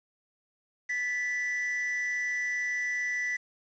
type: tone pair together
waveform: triangle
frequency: 1737.8 / 1975.5 Hz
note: A6 / B6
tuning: -22 / 0 cents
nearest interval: major second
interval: 222 cents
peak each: -37 / -27 dBFS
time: 0.89-3.37 s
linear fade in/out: 10 ms
effects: resampled to 16000 Hz + 9-bit